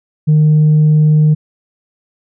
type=tone; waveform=sine; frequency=153 Hz; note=D#3; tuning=29 cents flat; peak=-4 dBFS; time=0.27-1.35 s; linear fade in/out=20 ms; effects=tanh soft clip ceiling -4 dBFS